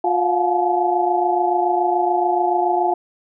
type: tone cluster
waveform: sine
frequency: 355.5 / 700 / 727 / 856 Hz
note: F4 / F5 / F#5 / A5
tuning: +31 / +4 / -31 / -48 cents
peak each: -21 dBFS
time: 0.04-2.94 s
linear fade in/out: 5 ms
effects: none